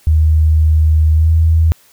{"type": "tone with pitch glide", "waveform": "sine", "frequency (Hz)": [78.2, 80.86], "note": ["D#2", "E2"], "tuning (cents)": [9, -33], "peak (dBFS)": -7, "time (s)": [0.07, 1.72], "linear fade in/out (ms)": 0, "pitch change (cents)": 58, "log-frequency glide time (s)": [1.15, 1.3], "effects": ["white hiss -49 dBFS RMS until 1.92 s"]}